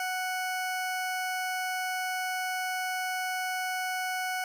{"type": "tone", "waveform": "20% pulse", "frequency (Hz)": 740, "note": "F#5", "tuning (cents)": 0, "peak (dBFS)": -25, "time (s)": [0, 4.44], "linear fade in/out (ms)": 2, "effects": []}